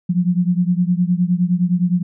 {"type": "beating tone pair", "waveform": "sine", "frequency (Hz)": [174.61, 184.31], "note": ["F3", "F#3"], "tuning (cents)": [0, -6], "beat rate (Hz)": 9.7, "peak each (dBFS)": [-16, -18], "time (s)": [0.09, 2.03], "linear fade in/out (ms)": 10, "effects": []}